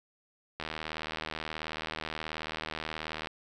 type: click train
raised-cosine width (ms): 0.3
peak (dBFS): -19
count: 211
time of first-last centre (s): 0.6-3.272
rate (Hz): 78.6
effects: none